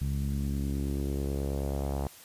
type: tone with low-pass filter sweep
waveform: sawtooth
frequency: 69.3 Hz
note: C#2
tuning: in tune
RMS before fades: -31 dBFS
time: 0.01-2.07 s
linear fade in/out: 0 ms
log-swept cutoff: 160 to 800 Hz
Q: 2.1
effects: white hiss -51 dBFS RMS until 2.24 s + resampled to 32000 Hz